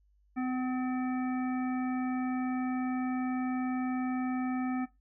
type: harmonic tone with a mistuned harmonic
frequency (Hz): 255.7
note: C4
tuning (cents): -40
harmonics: 1 / 3 / 5 / 7 / 9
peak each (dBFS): -30 / -40 / -44 / -47 / -49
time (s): 0.36-4.86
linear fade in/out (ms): 20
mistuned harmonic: 3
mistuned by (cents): -20
effects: noise-tail reverb RT60 0.2 s tail -17 dB re dry + added 50 Hz sine -64 dBFS peak until 5 s